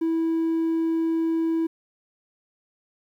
triangle tone, 327.1 Hz, E4, 13 cents flat, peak -18 dBFS, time 0.01-1.67 s, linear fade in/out 10 ms, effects tanh soft clip ceiling -15 dBFS + 10-bit

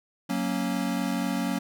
square chord, F# major, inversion none, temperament equal, 185 / 233.1 / 277.2 Hz, F#3 / A#3 / C#4, 0 / 0 / 0 cents, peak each -31 dBFS, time 0.29-1.59 s, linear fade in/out 10 ms, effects none

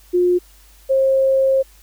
sine tone pair in turn, 356.8 / 534.6 Hz, F4 / C5, +37 / +37 cents, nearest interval perfect fifth, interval 700 cents, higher second, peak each -12 dBFS, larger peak neither, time 0.13-0.39 / 0.89-1.63 s, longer second, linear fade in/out 20 ms, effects added 50 Hz sine -47 dBFS peak until 1.82 s + white hiss -51 dBFS RMS until 1.82 s

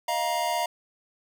square chord, Eb suspended second, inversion none, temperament equal with one note detuned, 622.3 / 698.5 / 946.4 Hz, Eb5 / F5 / Bb5, 0 / 0 / +26 cents, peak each -33 / -29 / -29 dBFS, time 0.08-0.66 s, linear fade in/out 5 ms, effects none

